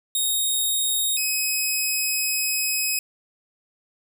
10% pulse tone pair in turn, 3729 / 2540 Hz, A#7 / D#7, 0 / +35 cents, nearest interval perfect fifth, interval 665 cents, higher first, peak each -13 dBFS, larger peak neither, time 0.15-1.17 / 1.17-2.99 s, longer second, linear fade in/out 2 ms, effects none

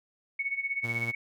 sine tone with tremolo, 2217 Hz, C#7, in tune, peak -26 dBFS, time 0.39-1.15 s, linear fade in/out 5 ms, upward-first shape sine, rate 16 Hz, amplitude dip 80%
sawtooth tone, 116.54 Hz, A#2, in tune, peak -31 dBFS, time 0.83-1.12 s, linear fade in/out 20 ms
effects none

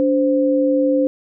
sine tone pair together, 287.9 / 520.1 Hz, D4 / C5, -34 / -10 cents, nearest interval minor seventh, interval 1024 cents, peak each -16 dBFS, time 0-1.07 s, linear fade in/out 0 ms, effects none

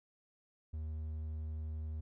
triangle tone, 77.9 Hz, D#2, 3 cents sharp, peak -36 dBFS, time 0.73-2.01 s, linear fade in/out 10 ms, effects none

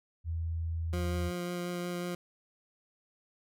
sine tone, 82.41 Hz, E2, in tune, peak -31 dBFS, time 0.24-1.32 s, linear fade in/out 50 ms
20% pulse tone with vibrato, 176.3 Hz, F3, 17 cents sharp, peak -29 dBFS, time 0.93-2.15 s, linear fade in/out 2 ms, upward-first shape sine, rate 5.5 Hz, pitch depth 9 cents each way
effects none

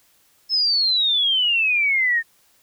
sine exponential sweep, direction down, 5274 to 1811 Hz, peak -16 dBFS, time 0.49-2.23 s, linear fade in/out 50 ms, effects white hiss -59 dBFS RMS until 2.62 s

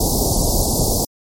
pink band-stop noise, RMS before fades -17 dBFS, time 0-1.05 s, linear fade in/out 5 ms, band 860 to 4500 Hz, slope 48 dB/octave, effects MP3 64 kbps

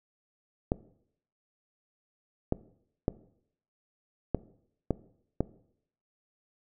clicks, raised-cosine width 2 ms, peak -12 dBFS, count 6, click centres 0.719 / 2.524 / 3.081 / 4.347 / 4.907 / 5.406 s, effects noise-tail reverb RT60 0.7 s tail -19 dB re dry

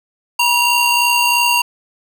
35% pulse ring-modulated tone, 1867 Hz, A#6, 2 cents sharp, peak -7 dBFS, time 0.39-1.62 s, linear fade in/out 5 ms, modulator 902 Hz, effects none

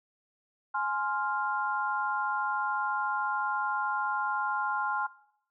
sine chord, F minor, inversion first, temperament just, 838.1 / 1047.7 / 1396.9 Hz, Ab5 / C6 / F6, +16 / +2 / 0 cents, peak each -32 dBFS, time 0.74-5.07 s, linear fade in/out 10 ms, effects noise-tail reverb RT60 0.7 s tail -19 dB re dry

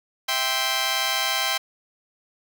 10% pulse chord, C major, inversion first, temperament just, 654.1 / 784.9 / 1046.5 Hz, E5 / G5 / C6, -14 / +2 / 0 cents, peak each -21 / -18 / -18 dBFS, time 0.28-1.58 s, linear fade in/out 10 ms, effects none

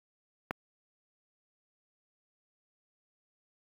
click, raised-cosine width 0.5 ms, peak -16 dBFS, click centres 0.509 s, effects high-pass 80 Hz 12 dB/octave + 7-bit

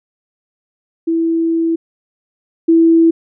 sine tone pair in turn, 329.6 / 329.6 Hz, E4 / E4, 0 / 0 cents, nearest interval unison, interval 0 cents, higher neither, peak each -12 / -6 dBFS, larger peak second, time 1.07-1.76 / 2.68-3.11 s, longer first, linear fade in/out 10 ms, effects none

